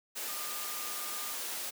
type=tone in noise; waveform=sine; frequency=1211 Hz; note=D#6; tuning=47 cents flat; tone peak=-46 dBFS; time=0.27-1.34 s; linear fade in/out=20 ms; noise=white; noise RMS=-38 dBFS; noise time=0.15-1.71 s; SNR=-11 dB; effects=high-pass 300 Hz 12 dB/octave